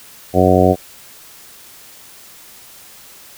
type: harmonic tone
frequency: 92 Hz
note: F#2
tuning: 9 cents flat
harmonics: 1 / 2 / 3 / 4 / 5 / 6 / 7 / 8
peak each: -17 / -17 / -17 / -17 / -17 / -17 / -17 / -17 dBFS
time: 0.33-0.76 s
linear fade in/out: 50 ms
effects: white hiss -41 dBFS RMS until 3.37 s